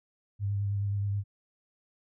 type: tone with vibrato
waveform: sine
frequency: 100.7 Hz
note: G2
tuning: 47 cents sharp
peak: -27 dBFS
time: 0.39-1.24 s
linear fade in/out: 50 ms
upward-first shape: sine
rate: 9.4 Hz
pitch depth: 22 cents each way
effects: none